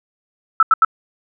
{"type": "tone bursts", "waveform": "sine", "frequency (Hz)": 1318.5, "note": "E6", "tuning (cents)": 0, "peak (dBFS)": -7, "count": 3, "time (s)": [0.6, 0.848], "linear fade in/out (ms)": 2, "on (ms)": 28, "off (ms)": 82, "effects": []}